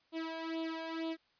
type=tone with flanger; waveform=sawtooth; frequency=325.3 Hz; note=E4; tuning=23 cents flat; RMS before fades=-39 dBFS; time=0.12-1.17 s; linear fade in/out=50 ms; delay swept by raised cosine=0.27 to 1.26 ms; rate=2.1 Hz; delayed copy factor=+0.85; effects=white hiss -72 dBFS RMS until 1.39 s + resampled to 11025 Hz